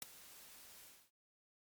white noise with ADSR envelope, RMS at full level -39 dBFS, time 0.02-1.11 s, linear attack 3 ms, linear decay 9 ms, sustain -19 dB, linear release 270 ms, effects MP3 96 kbps

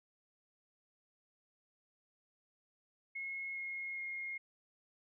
sine tone with pitch steps, 2169 / 2155 / 2142 Hz, C#7 / C#7 / C7, -38 / -49 / +40 cents, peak -39 dBFS, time 3.15-4.38 s, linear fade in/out 10 ms, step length 410 ms, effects none

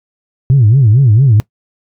sine tone with vibrato, 120.6 Hz, B2, 41 cents flat, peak -3 dBFS, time 0.5-1.4 s, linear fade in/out 0 ms, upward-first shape sine, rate 4.4 Hz, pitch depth 270 cents each way, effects noise-tail reverb RT60 0.1 s tail -22 dB re dry + tanh soft clip ceiling -1 dBFS

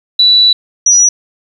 sine tone pair in turn, 3951 / 5847 Hz, B7 / F#8, 0 / -21 cents, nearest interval perfect fifth, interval 679 cents, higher second, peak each -4 dBFS, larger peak neither, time 0.19-0.53 / 0.86-1.09 s, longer first, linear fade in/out 5 ms, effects 7-bit

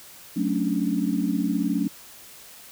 sine chord, D major seventh, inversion first, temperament equal with one note detuned, 185 / 220 / 274.5 / 293.7 Hz, F#3 / A3 / C#4 / D4, 0 / 0 / -17 / 0 cents, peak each -27 dBFS, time 0.36-1.88 s, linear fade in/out 10 ms, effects white hiss -46 dBFS RMS until 2.71 s

